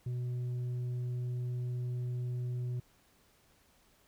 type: tone with tanh clipping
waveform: sine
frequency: 123.47 Hz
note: B2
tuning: in tune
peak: -34 dBFS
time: 0.06-2.8 s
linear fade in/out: 5 ms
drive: 4 dB
effects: pink hiss -67 dBFS RMS until 4.07 s